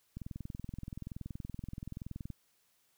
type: click train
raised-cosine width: 5 ms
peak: -29 dBFS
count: 46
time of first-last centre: 0.17-2.303 s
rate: 21.1 Hz
effects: white hiss -73 dBFS RMS until 2.97 s